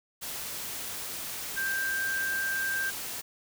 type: tone in noise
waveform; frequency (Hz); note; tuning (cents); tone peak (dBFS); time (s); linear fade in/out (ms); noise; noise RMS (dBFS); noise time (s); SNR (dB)
sine; 1578; G6; +11; -28; 1.56-2.91; 20; white; -37; 0.21-3.22; +6
effects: none